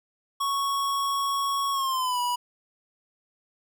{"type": "tone with pitch glide", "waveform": "square", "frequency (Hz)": [1108.7, 976.4], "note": ["C#6", "B5"], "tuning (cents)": [0, -20], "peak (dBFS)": -25, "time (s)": [0.4, 2.36], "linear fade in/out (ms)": 10, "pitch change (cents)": -220, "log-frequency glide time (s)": [1.72, 2.2], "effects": []}